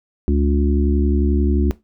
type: harmonic tone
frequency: 71.3 Hz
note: C#2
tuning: 49 cents sharp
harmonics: 1 / 3 / 4 / 5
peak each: -16 / -21 / -22 / -23 dBFS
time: 0.28-1.71 s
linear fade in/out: 0 ms
effects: noise-tail reverb RT60 0.2 s tail -17 dB re dry